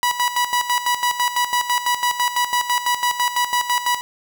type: tone with tremolo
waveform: sawtooth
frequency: 977 Hz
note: B5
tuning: 19 cents flat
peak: -12 dBFS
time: 0.03-4.01 s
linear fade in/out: 0 ms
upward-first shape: square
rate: 6 Hz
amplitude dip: 70%
effects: 7-bit